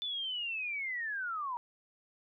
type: linear sweep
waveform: sine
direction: down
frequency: 3520 to 932.3 Hz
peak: -34 dBFS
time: 0.02-1.57 s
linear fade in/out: 0 ms
effects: none